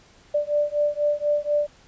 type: beating tone pair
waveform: sine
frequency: 587.3 / 591.4 Hz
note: D5 / D5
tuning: 0 / +12 cents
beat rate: 4.1 Hz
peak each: -23 dBFS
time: 0.34-1.67 s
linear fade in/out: 10 ms
effects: pink hiss -54 dBFS RMS until 1.87 s + resampled to 16000 Hz